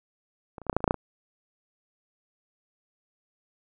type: clicks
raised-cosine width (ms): 1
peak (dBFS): -25 / -29 / -26 / -6 / -22 / -7 / -29 / -8 / -7 / -6 / -19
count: 11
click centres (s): 0.582 / 0.617 / 0.667 / 0.697 / 0.729 / 0.766 / 0.805 / 0.842 / 0.878 / 0.909 / 0.943
effects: none